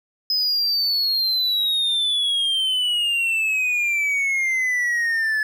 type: exponential sweep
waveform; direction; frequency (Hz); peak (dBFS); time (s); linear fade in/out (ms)
triangle; down; 5080 to 1718; -17; 0.3-5.43; 2
effects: none